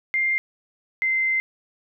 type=tone pair in turn; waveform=sine; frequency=2105 / 2076 Hz; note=C7 / C7; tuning=+10 / -14 cents; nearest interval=unison; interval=24 cents; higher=first; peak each=-19 dBFS; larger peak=neither; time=0.14-0.38 / 1.02-1.4 s; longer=second; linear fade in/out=0 ms; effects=none